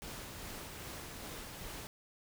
pink noise with tremolo, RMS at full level -45 dBFS, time 0.02-1.87 s, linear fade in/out 0 ms, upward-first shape sine, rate 2.5 Hz, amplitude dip 25%, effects none

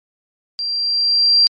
sine tone with level ramp, 4732 Hz, D8, 12 cents sharp, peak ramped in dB -20 to -6 dBFS, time 0.59-1.47 s, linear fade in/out 0 ms, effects tanh soft clip ceiling -6 dBFS + MP3 48 kbps

